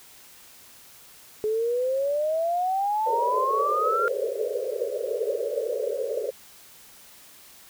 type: exponential sweep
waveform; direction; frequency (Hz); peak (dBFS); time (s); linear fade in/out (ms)
sine; up; 423.3 to 1406; -22; 1.44-4.08; 0
type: band-pass noise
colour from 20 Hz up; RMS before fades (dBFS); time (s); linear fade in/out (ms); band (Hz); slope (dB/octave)
pink; -28; 3.06-6.31; 10; 410 to 580; 96
effects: white hiss -50 dBFS RMS until 7.69 s